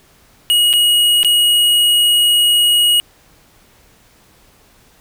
square tone with dropouts, 2894 Hz, F#7, 39 cents flat, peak -10 dBFS, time 0.5-3 s, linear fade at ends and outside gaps 0 ms, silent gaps 0.73-0.736 / 1.231-1.247 s, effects pink hiss -50 dBFS RMS until 5 s

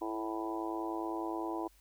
harmonic tone with a mistuned harmonic, 109.8 Hz, A2, 3 cents flat, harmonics 3 / 4 / 5 / 6 / 7 / 8 / 9, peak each -37 / -45 / -48 / -45 / -43 / -46 / -42 dBFS, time 0.01-1.68 s, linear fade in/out 10 ms, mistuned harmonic 3, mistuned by +16 cents, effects added 50 Hz sine -63 dBFS peak until 1.8 s + white hiss -67 dBFS RMS until 1.8 s

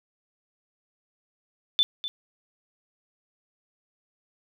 sine tone with echo, 3520 Hz, A7, in tune, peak -17 dBFS, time 1.79-1.83 s, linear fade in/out 0 ms, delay 250 ms, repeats 1, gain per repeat -12 dB, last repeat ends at 2.08 s, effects none

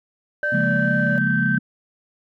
sine tone, 1553 Hz, G6, 17 cents flat, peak -20 dBFS, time 0.43-1.58 s, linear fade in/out 5 ms
triangle tone with vibrato, 587.3 Hz, D5, in tune, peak -24 dBFS, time 0.43-1.18 s, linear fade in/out 0 ms, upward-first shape sine, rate 2.4 Hz, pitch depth 21 cents each way
sine chord, Bb minor seventh, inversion first, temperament equal, 138.59 / 174.61 / 207.7 / 233.1 Hz, Db3 / F3 / Ab3 / Bb3, 0 / 0 / 0 / 0 cents, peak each -24 dBFS, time 0.52-1.59 s, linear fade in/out 10 ms
effects tanh soft clip ceiling -6 dBFS

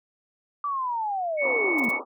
sine linear sweep, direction down, 1174.7 to 213.1 Hz, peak -25 dBFS, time 0.64-1.89 s, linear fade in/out 2 ms
sine tone, 2217 Hz, C#7, in tune, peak -23 dBFS, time 1.37-2 s, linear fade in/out 50 ms
white band-pass noise, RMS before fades -33 dBFS, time 1.41-2.05 s, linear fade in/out 50 ms, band 240 to 1200 Hz, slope 96 dB/octave
blue noise bursts, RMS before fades -41 dBFS, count 3, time 1.78-1.91 s, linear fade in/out 5 ms, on 22 ms, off 32 ms
effects none

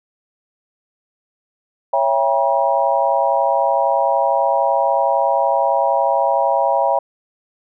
sine chord, C# diminished seventh, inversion none, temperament just, 554.4 / 665.2 / 798.3 / 957.9 Hz, C#5 / E5 / G5 / Bb5, 0 / +16 / +31 / +47 cents, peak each -19 dBFS, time 1.93-6.99 s, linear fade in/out 5 ms, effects none

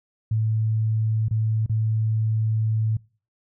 sine tone with dropouts, 110 Hz, A2, in tune, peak -19 dBFS, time 0.31-2.97 s, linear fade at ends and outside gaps 5 ms, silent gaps 1.284-1.309 / 1.662-1.695 s, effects noise-tail reverb RT60 0.4 s tail -25 dB re dry

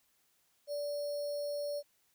sine tone with sample-and-hold, 580 Hz, D5, 22 cents flat, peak -34 dBFS, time 0.67-1.83 s, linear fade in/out 50 ms, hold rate 4900 Hz, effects white hiss -73 dBFS RMS until 2.14 s

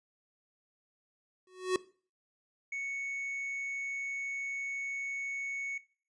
square tone with exponential growth, 370 Hz, F#4, in tune, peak -24 dBFS, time 1.47-1.76 s, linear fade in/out 2 ms, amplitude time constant 62 ms
triangle tone, 2217 Hz, C#7, in tune, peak -33 dBFS, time 2.72-5.78 s, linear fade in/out 5 ms
effects noise-tail reverb RT60 0.4 s tail -19 dB re dry + resampled to 22050 Hz

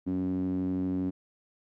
sawtooth tone with band-pass filter, 92.5 Hz, F#2, in tune, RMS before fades -30 dBFS, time 0.06-1.11 s, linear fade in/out 20 ms, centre 250 Hz, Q 8.7, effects none

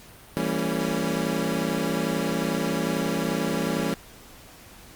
25% pulse chord, E diminished seventh, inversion none, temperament equal with one note detuned, 164.81 / 196 / 227.2 / 277.2 Hz, E3 / G3 / Bb3 / Db4, 0 / 0 / -44 / 0 cents, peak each -26 dBFS, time 0.37-3.94 s, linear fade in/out 0 ms, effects pink hiss -48 dBFS RMS until 4.95 s + Opus 48 kbps

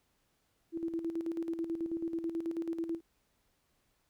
sine tone with tremolo, 331.6 Hz, E4, 10 cents sharp, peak -31 dBFS, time 0.72-3.01 s, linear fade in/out 50 ms, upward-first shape square, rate 9.2 Hz, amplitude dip 60%, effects pink hiss -75 dBFS RMS until 4.09 s

